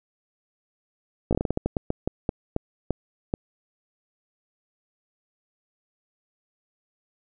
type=slowing click train; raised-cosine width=2 ms; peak=-10 dBFS; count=16; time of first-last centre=1.31-3.339 s; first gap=17 ms; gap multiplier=1.26; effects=none